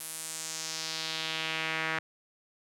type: tone with band-pass filter sweep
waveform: sawtooth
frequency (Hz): 160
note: D#3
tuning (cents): +49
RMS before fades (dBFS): -35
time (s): 0-1.99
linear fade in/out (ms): 5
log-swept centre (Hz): 11000 to 1800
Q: 1.9
effects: none